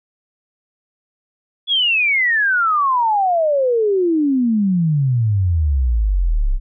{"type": "exponential sweep", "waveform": "sine", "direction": "down", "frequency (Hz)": [3437, 30.62], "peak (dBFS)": -13, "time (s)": [1.67, 6.6], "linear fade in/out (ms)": 50, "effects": []}